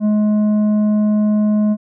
sine tone with tanh clipping, 211.2 Hz, G#3, 29 cents sharp, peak -13 dBFS, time 0-1.77 s, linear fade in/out 50 ms, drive 7 dB, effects none

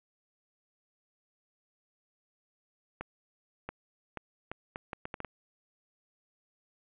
accelerating click train, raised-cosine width 0.5 ms, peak -22 dBFS, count 10, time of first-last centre 3.01-5.247 s, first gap 680 ms, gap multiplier 0.71, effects resampled to 8000 Hz + 10-bit

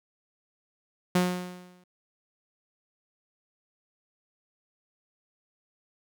sawtooth tone with exponential decay, 180 Hz, F#3, 47 cents flat, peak -16 dBFS, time 1.15-1.84 s, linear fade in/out 5 ms, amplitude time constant 150 ms, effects none

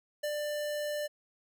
square tone with ADSR envelope, 593 Hz, D5, 17 cents sharp, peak -31 dBFS, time 0.23-1.08 s, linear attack 10 ms, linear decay 67 ms, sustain -2 dB, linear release 23 ms, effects none

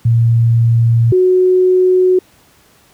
sine tone pair in turn, 116 / 368.3 Hz, A#2 / F#4, -8 / -8 cents, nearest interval octave + minor sixth, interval 2000 cents, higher second, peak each -7 dBFS, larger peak neither, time 0.05-1.12 / 1.12-2.19 s, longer neither, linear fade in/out 5 ms, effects pink hiss -49 dBFS RMS until 2.93 s + high-pass 60 Hz 12 dB/octave

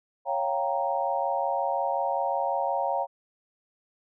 sine chord, G half-diminished seventh, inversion second, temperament equal, 554.4 / 698.5 / 784 / 932.3 Hz, Db5 / F5 / G5 / Bb5, 0 / 0 / 0 / 0 cents, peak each -30 dBFS, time 0.25-3.07 s, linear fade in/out 50 ms, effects none

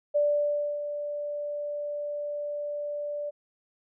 sine tone with ADSR envelope, 586 Hz, D5, 4 cents flat, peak -20 dBFS, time 0.14-3.31 s, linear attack 20 ms, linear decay 630 ms, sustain -10 dB, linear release 23 ms, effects none

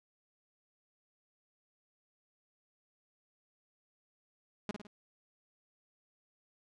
sawtooth tone with echo, 207.7 Hz, G#3, in tune, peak -30 dBFS, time 4.69-4.71 s, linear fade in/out 0 ms, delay 53 ms, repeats 3, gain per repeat -6 dB, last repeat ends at 4.869 s, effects low-pass 6000 Hz 12 dB/octave

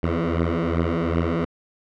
10% pulse beating tone pair, 82.41 / 85.01 Hz, E2 / F2, 0 / -46 cents, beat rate 2.6 Hz, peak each -15 dBFS, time 0.03-1.45 s, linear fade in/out 5 ms, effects low-pass 2000 Hz 12 dB/octave

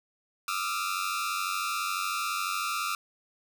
sawtooth tone cluster, 1188 / 1282 / 1374 Hz, D6 / E6 / F6, +20 / -49 / -29 cents, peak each -30 dBFS, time 0.48-2.95 s, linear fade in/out 2 ms, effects none

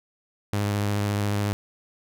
sawtooth tone with vibrato, 102.5 Hz, G#2, 22 cents flat, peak -19 dBFS, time 0.53-1.53 s, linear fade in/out 0 ms, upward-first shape triangle, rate 14 Hz, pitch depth 22 cents each way, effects none

